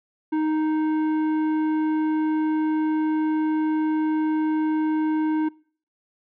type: tone with tanh clipping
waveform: sine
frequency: 311.1 Hz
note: D#4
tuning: in tune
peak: -22 dBFS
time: 0.32-5.49 s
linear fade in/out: 10 ms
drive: 11 dB
effects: noise-tail reverb RT60 0.5 s tail -25 dB re dry